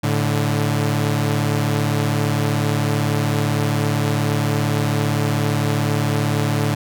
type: tone pair together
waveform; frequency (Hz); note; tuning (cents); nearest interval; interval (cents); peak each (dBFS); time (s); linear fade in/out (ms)
sawtooth; 108.3 / 145.84; A2 / D3; -27 / -12; perfect fourth; 515; -16; 0.03-6.75; 10
effects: none